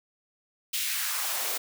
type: noise with high-pass filter sweep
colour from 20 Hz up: white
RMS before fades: -30 dBFS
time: 0.73-1.58 s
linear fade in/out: 10 ms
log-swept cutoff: 3000 to 400 Hz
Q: 1.6
effects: none